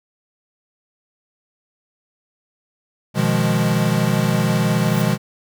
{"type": "chord", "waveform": "square", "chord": "F half-diminished seventh", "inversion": "second", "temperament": "equal", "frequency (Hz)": [123.47, 155.56, 174.61, 207.7], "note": ["Cb3", "Eb3", "F3", "Ab3"], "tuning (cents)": [0, 0, 0, 0], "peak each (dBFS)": -22, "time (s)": [3.14, 5.18], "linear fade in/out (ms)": 50}
{"type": "noise with exponential growth", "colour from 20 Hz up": "violet", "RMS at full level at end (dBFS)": -31, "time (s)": [4.61, 5.02], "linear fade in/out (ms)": 5, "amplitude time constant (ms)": 88}
{"effects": []}